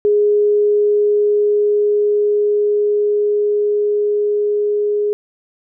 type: tone with level ramp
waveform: sine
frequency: 415.3 Hz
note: G#4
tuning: in tune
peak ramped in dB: -10 to -14 dBFS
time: 0.05-5.13 s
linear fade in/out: 0 ms
effects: none